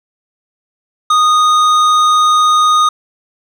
triangle tone with hard clipping, 1237 Hz, D#6, 10 cents flat, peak -9 dBFS, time 1.1-2.89 s, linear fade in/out 5 ms, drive 14 dB, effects none

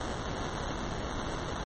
pink noise with sample-and-hold, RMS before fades -35 dBFS, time 0-1.64 s, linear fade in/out 5 ms, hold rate 2450 Hz, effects low-pass 12000 Hz 12 dB/octave + MP3 32 kbps

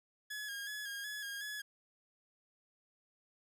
sawtooth tone with vibrato, 1661.2 Hz, G#6, in tune, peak -37 dBFS, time 0.3-1.62 s, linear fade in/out 10 ms, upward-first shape square, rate 2.7 Hz, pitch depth 38 cents each way, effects none

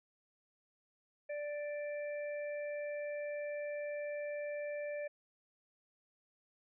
harmonic tone, 587.3 Hz, D5, in tune, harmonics 1 / 3 / 4, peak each -38 / -50 / -51 dBFS, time 1.29-5.08 s, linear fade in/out 10 ms, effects none

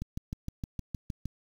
click train, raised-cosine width 5 ms, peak -22 dBFS, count 9, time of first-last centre 0.02-1.256 s, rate 6.47 Hz, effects 8-bit

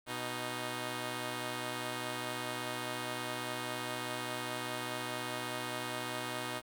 5% pulse tone pair together, 123.46 / 311.1 Hz, B2 / D#4, 0 / 0 cents, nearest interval octave + major third, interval 1600 cents, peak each -28 dBFS, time 0.06-6.62 s, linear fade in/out 50 ms, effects 10-bit

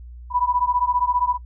sine beating tone pair, 978 / 993 Hz, B5 / B5, -17 / +9 cents, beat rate 15 Hz, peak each -21 dBFS, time 0.3-1.38 s, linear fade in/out 50 ms, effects noise-tail reverb RT60 0.1 s tail -24 dB re dry + added 60 Hz sine -36 dBFS peak until 1.45 s

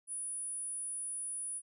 sine tone, 9800 Hz, D#9, 27 cents flat, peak -37 dBFS, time 0.07-1.62 s, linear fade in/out 50 ms, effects none

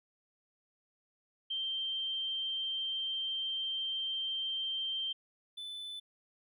sine / triangle tone pair in turn, 3143 / 3507 Hz, G7 / A7, +4 / -6 cents, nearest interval major second, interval 190 cents, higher second, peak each -33 / -39 dBFS, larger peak first, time 1.5-5.13 / 5.57-6 s, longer first, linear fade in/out 10 ms, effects none

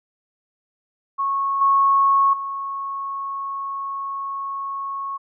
sine tone with level steps, 1100 Hz, C#6, 14 cents flat, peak -19 / -13 / -25 dBFS, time 1.18-5.18 s, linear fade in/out 20 ms, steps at 1.61 / 2.33 s, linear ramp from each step 5 ms, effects none

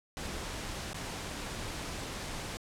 pink noise with dropouts, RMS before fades -39 dBFS, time 0.17-2.57 s, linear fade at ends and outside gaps 0 ms, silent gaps 0.932-0.944 s, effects low-pass 9000 Hz 12 dB/octave

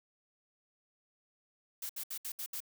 blue noise bursts, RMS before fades -40 dBFS, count 6, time 1.82-2.604 s, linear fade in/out 5 ms, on 74 ms, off 68 ms, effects none

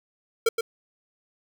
square tone with echo, 456.5 Hz, A#4, 36 cents flat, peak -18 dBFS, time 0.46-0.49 s, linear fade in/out 5 ms, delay 120 ms, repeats 1, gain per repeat -6 dB, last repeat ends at 0.61 s, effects 10-bit

